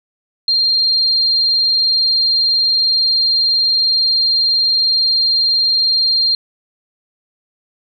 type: tone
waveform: sine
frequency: 4193 Hz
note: C8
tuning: 3 cents sharp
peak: -11 dBFS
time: 0.48-6.35 s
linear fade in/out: 2 ms
effects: none